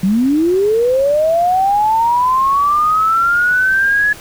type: linear sweep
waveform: sine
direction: up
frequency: 179.7 to 1700 Hz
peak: -10 dBFS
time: 0.03-4.13 s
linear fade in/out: 5 ms
effects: pink hiss -35 dBFS RMS until 4.2 s